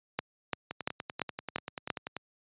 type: two click trains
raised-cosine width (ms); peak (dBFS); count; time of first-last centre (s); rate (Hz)
0.3; -13 / -20; 6 / 16; 0.19-1.902 / 0.71-2.166; 2.92 / 10.3
effects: high-pass 100 Hz 12 dB/octave + resampled to 8000 Hz